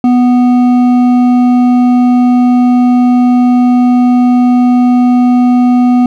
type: tone with hard clipping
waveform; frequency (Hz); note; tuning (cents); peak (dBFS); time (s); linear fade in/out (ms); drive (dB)
triangle; 246.9; B3; 0; -6; 0.04-6.06; 2; 11
effects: none